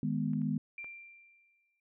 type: chord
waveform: sine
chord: G# minor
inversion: second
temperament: equal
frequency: 155.56 / 207.7 / 246.9 Hz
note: D#3 / G#3 / B3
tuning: 0 / 0 / 0 cents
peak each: -34 dBFS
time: 0.03-0.58 s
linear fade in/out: 2 ms
type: clicks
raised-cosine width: 0.5 ms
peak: -43 / -47 / -37 dBFS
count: 3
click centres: 0.334 / 0.418 / 0.844 s
type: tone with exponential decay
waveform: sine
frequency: 2367 Hz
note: D7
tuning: 13 cents sharp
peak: -39 dBFS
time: 0.78-1.8 s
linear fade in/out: 2 ms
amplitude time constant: 220 ms
effects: none